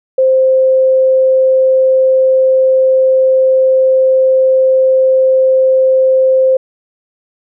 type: tone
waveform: sine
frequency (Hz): 523.3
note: C5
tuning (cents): 0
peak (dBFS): -6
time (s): 0.18-6.57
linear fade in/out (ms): 5
effects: none